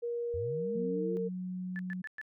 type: tone with pitch glide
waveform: sine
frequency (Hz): 473.5 to 456.6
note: A#4 to A#4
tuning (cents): +27 to -36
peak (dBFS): -32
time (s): 0.02-1.29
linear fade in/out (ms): 20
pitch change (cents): -63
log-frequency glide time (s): 0.56-1.06
type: linear sweep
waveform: sine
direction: up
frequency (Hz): 78.2 to 362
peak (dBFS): -37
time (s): 0.34-1.17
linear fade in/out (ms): 0
type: tone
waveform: sine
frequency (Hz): 183.1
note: F#3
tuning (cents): -18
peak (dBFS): -35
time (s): 0.75-2.02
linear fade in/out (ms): 10
type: tone bursts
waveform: sine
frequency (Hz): 1739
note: A6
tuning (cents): -21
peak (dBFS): -38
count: 4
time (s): 1.76-2.214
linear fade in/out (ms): 0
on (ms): 31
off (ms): 110
effects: none